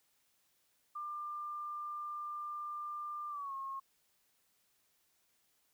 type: tone with pitch glide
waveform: sine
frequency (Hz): 1194 to 1082.3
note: D6 to C#6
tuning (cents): +28 to -42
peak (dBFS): -39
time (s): 0.95-3.8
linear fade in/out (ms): 10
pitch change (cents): -170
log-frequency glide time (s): 3.29-3.54
effects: white hiss -75 dBFS RMS until 5.73 s